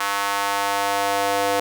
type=tone with high-pass filter sweep; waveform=square; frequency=100 Hz; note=G2; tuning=35 cents sharp; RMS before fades=-22 dBFS; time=0-1.6 s; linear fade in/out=5 ms; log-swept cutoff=1100 to 560 Hz; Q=1.9; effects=none